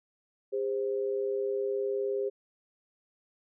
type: tone pair together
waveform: sine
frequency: 403.9 / 523.3 Hz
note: G#4 / C5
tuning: -48 / 0 cents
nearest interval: major third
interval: 448 cents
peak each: -29 / -34 dBFS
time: 0.52-2.3 s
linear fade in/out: 20 ms
effects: none